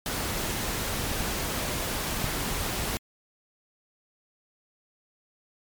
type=noise; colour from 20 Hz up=pink; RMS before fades=-30 dBFS; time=0.06-2.97 s; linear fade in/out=0 ms
type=clicks; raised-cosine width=5 ms; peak=-18 dBFS; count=3; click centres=1.116 / 1.206 / 2.243 s
effects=MP3 96 kbps